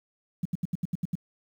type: tone bursts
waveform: sine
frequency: 175 Hz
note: F3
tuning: 4 cents sharp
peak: -24 dBFS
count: 8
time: 0.43-1.154 s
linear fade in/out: 5 ms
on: 24 ms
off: 76 ms
effects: 9-bit